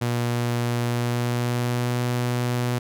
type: tone with pitch glide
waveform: sawtooth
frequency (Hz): 119.8 to 122.39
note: A#2 to B2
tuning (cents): +48 to -15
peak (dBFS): -18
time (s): 0.01-2.79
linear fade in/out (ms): 10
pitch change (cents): +37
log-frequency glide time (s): 0.8-1.99
effects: none